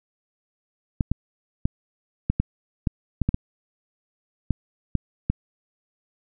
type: clicks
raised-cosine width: 5 ms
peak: -8 dBFS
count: 12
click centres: 1.008 / 1.116 / 1.655 / 2.3 / 2.4 / 2.872 / 3.217 / 3.29 / 3.344 / 4.507 / 4.953 / 5.3 s
effects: none